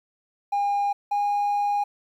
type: tone pair in turn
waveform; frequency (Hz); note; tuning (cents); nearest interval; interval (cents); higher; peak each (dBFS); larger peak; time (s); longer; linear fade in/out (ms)
triangle; 810 / 818; G#5 / G#5; -43 / -26; unison; 17; second; -18; neither; 0.52-0.93 / 1.11-1.84; second; 10
effects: tanh soft clip ceiling -16 dBFS + 10-bit